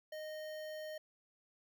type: tone with notch filter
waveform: square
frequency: 618 Hz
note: D#5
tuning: 12 cents flat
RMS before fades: -45 dBFS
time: 0.12-0.98 s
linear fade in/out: 5 ms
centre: 8300 Hz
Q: 1.4
effects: none